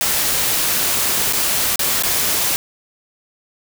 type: noise with dropouts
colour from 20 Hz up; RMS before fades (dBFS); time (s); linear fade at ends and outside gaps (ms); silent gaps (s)
white; -18; 0.01-2.56; 0; 1.326-1.333 / 1.758-1.793 / 2.024-2.035
effects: none